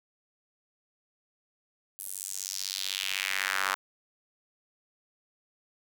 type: tone with high-pass filter sweep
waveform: square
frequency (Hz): 47.99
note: G1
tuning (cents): -36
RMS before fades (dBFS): -33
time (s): 1.99-3.75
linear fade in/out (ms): 0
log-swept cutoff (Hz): 11000 to 1200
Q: 2.3
effects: none